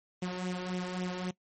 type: tone with flanger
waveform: sawtooth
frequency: 181.7 Hz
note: F#3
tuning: 31 cents flat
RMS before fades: -35 dBFS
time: 0.22-1.31 s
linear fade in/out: 5 ms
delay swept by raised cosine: 0.32 to 2.22 ms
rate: 3.7 Hz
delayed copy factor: +0.6
effects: noise-tail reverb RT60 0.1 s tail -21 dB re dry + MP3 32 kbps